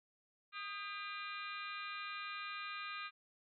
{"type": "harmonic tone with a mistuned harmonic", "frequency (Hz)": 400.7, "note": "G4", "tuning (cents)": 38, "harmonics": [3, 4, 5, 6, 7, 8, 9, 10], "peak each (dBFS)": [-46, -50, -54, -48, -54, -61, -55, -54], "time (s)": [0.52, 3.11], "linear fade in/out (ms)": 50, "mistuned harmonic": 3, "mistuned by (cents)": 49, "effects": []}